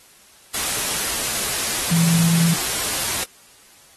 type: tone in noise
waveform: sine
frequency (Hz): 167.4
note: E3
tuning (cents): +27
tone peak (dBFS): -15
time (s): 1.91-2.54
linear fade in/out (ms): 5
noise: white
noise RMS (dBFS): -23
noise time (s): 0.54-3.24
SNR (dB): +5
effects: white hiss -50 dBFS RMS until 3.96 s + AAC 32 kbps